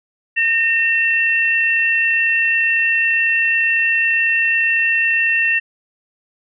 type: tone pair together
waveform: sine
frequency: 1835 / 2703 Hz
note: A#6 / E7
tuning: -28 / +43 cents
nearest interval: perfect fifth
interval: 671 cents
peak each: -16 dBFS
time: 0.36-5.6 s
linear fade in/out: 20 ms
effects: none